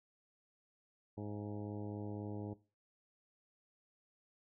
harmonic tone with a mistuned harmonic, 103.83 Hz, G#2, in tune, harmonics 1 / 2 / 3 / 4 / 5 / 6 / 7 / 8 / 9, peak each -45 / -47 / -47 / -50 / -54 / -58 / -60 / -57 / -65 dBFS, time 1.17-2.54 s, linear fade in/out 10 ms, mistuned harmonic 7, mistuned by -62 cents, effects noise-tail reverb RT60 0.3 s tail -17 dB re dry

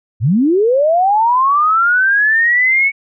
sine linear sweep, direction up, 91.3 to 2237 Hz, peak -9 dBFS, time 0.2-2.92 s, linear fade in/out 50 ms, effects none

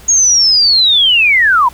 sine linear sweep, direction down, 6645 to 920 Hz, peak -6 dBFS, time 0.08-1.69 s, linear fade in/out 10 ms, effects added 60 Hz sine -39 dBFS peak until 1.73 s + pink hiss -39 dBFS RMS until 1.73 s

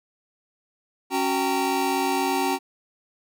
square tone cluster, 275.8 / 372.4 / 779 / 917 Hz, C#4 / F#4 / G5 / A#5, -9 / +11 / -11 / -29 cents, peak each -28 dBFS, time 1.1-2.59 s, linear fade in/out 50 ms, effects none

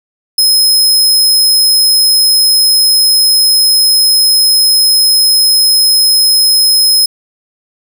sawtooth tone, 5130 Hz, E8, 48 cents flat, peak -3 dBFS, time 0.38-7.06 s, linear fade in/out 5 ms, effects none

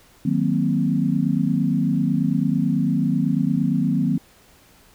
sine chord, C half-diminished seventh, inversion first, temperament equal, 155.56 / 185 / 233.1 / 261.6 Hz, Eb3 / Gb3 / Bb3 / C4, 0 / 0 / 0 / 0 cents, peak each -23 dBFS, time 0.25-4.18 s, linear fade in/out 5 ms, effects pink hiss -53 dBFS RMS until 4.94 s

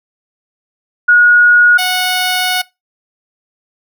sine / 10% pulse tone pair in turn, 1448 / 734.3 Hz, F#6 / F#5, -38 / -13 cents, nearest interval octave, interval 1175 cents, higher first, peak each -4 dBFS, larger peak neither, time 1.08-1.78 / 1.78-2.62 s, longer second, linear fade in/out 10 ms, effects noise-tail reverb RT60 0.2 s tail -20 dB re dry

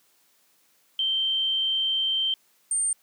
sine tone pair in turn, 3129 / 8761 Hz, G7 / C#9, -4 / -21 cents, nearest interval octave + tritone, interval 1783 cents, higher second, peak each -22 dBFS, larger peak neither, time 0.99-2.34 / 2.71-2.93 s, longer first, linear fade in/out 2 ms, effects white hiss -64 dBFS RMS until 3.02 s + high-pass 150 Hz 12 dB/octave

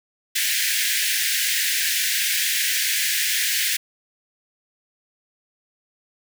pink high-pass noise, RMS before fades -22 dBFS, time 0.35-3.77 s, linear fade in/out 10 ms, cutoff 1600 Hz, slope 96 dB/octave, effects none

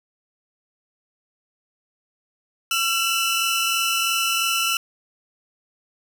sawtooth tone cluster, 1354 / 2665 / 2945 Hz, E6 / E7 / F#7, +46 / +18 / -9 cents, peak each -21 / -21 / -21 dBFS, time 2.71-4.77 s, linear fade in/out 2 ms, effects none

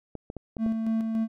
clicks, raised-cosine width 2 ms, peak -23 dBFS, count 5, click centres 0.153 / 0.301 / 0.367 / 0.568 / 0.663 s
triangle tone with tremolo, 223.4 Hz, A3, 27 cents sharp, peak -21 dBFS, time 0.58-1.28 s, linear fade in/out 50 ms, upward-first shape square, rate 3.5 Hz, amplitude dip 35%
effects none

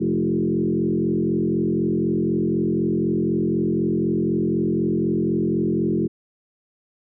sine tone with frequency modulation, 271.6 Hz, C#4, 35 cents flat, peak -18 dBFS, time 0-6.08 s, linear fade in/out 20 ms, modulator 44 Hz, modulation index 2.7, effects none

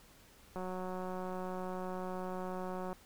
click train, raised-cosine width 1 ms, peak -28 dBFS, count 437, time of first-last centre 0.56-2.93 s, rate 184 Hz, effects pink hiss -61 dBFS RMS until 3.05 s

